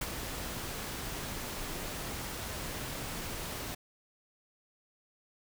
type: noise with ADSR envelope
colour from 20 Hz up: pink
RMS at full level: -34 dBFS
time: 0.01-3.75 s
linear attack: 6 ms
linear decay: 36 ms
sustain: -5 dB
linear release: 9 ms
effects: none